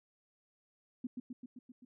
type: tone with echo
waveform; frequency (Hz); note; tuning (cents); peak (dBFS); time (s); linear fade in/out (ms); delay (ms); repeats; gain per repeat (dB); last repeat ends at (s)
sine; 248.7; B3; +12; -35; 1.04-1.07; 5; 130; 6; -3; 1.85
effects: none